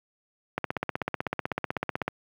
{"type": "click train", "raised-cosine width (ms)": 0.5, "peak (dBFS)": -12, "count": 25, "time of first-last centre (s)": [0.58, 2.08], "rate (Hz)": 16, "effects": ["high-pass 100 Hz 12 dB/octave", "9-bit"]}